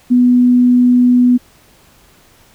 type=tone; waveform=sine; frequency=246.9 Hz; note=B3; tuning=in tune; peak=-6 dBFS; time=0.1-1.38 s; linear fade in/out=20 ms; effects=pink hiss -48 dBFS RMS until 2.54 s